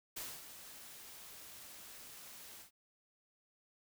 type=noise with ADSR envelope; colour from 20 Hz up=white; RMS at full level=-43 dBFS; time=0.16-2.71 s; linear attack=10 ms; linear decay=240 ms; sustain=-10 dB; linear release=110 ms; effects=none